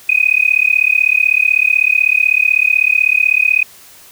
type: tone with amplitude modulation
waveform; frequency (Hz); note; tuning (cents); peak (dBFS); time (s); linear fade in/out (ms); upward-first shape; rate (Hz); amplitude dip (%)
sine; 2500; D#7; +8; -5; 0.09-3.63; 5; sine; 36; 100
effects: white hiss -41 dBFS RMS until 4.11 s